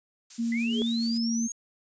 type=noise with tremolo; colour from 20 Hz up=violet; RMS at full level=-36 dBFS; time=0.3-1.18 s; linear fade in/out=5 ms; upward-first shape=sine; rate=7.1 Hz; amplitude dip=40%
type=tone with pitch glide; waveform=sine; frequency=232 to 230.1 Hz; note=A#3 to A#3; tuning=-8 to -22 cents; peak=-25 dBFS; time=0.38-1.48 s; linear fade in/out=20 ms; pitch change=-14 cents; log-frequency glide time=0.62-1.29 s
type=linear sweep; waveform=sine; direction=up; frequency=1975.5 to 6645 Hz; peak=-32 dBFS; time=0.52-1.52 s; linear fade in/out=2 ms
type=tone with exponential growth; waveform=sine; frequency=420 Hz; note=G#4; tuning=19 cents sharp; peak=-26 dBFS; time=0.59-0.82 s; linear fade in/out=0 ms; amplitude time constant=48 ms
effects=resampled to 16000 Hz